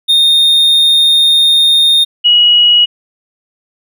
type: tone pair in turn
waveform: triangle / sine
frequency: 3673 / 2909 Hz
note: A#7 / F#7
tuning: -26 / -30 cents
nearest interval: major third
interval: 404 cents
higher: first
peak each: -4 dBFS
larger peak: neither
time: 0.08-2.05 / 2.24-2.86 s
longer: first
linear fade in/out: 20 ms
effects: none